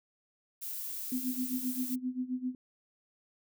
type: noise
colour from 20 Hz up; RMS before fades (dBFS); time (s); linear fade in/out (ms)
violet; -39; 0.61-1.96; 20
type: tone with tremolo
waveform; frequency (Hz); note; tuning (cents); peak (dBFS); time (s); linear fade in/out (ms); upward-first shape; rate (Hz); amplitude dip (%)
sine; 253.4; B3; +45; -29; 1.12-2.55; 2; sine; 7.6; 85
effects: none